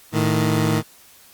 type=tone pair together; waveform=20% pulse; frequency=110.83 / 156.5 Hz; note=A2 / D#3; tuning=+13 / +10 cents; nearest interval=tritone; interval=597 cents; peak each=-15 dBFS; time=0.12-0.83 s; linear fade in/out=50 ms; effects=white hiss -49 dBFS RMS until 1.33 s + Opus 48 kbps